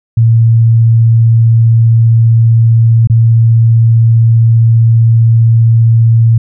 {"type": "tone with dropouts", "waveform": "sine", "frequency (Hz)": 114.4, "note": "A#2", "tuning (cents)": -32, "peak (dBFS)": -3, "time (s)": [0.17, 6.38], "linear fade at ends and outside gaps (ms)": 5, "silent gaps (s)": [3.073, 3.098], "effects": []}